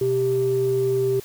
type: tone pair together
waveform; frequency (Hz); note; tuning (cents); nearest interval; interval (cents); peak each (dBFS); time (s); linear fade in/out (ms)
sine; 126.36 / 392; B2 / G4; +40 / 0; octave + minor sixth; 1960; -26 / -18; 0.01-1.2; 5
effects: tanh soft clip ceiling -12 dBFS + white hiss -44 dBFS RMS until 1.24 s